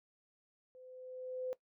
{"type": "tone with level ramp", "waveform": "sine", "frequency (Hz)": 510, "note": "C5", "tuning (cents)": -44, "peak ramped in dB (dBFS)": [-54, -35], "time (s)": [0.75, 1.53], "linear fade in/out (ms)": 0, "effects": ["noise-tail reverb RT60 0.1 s tail -18 dB re dry"]}